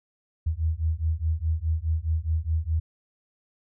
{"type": "beating tone pair", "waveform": "sine", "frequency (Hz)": [77.9, 82.7], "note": ["D#2", "E2"], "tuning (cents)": [3, 6], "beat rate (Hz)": 4.8, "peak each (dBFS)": -26, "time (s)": [0.46, 2.8], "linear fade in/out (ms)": 10, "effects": []}